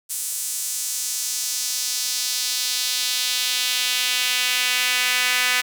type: tone with high-pass filter sweep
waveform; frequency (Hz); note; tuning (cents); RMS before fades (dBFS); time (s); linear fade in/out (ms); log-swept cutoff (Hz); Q
sawtooth; 249.8; B3; +20; -23; 0.09-5.62; 20; 8600 to 2000; 1.5
effects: none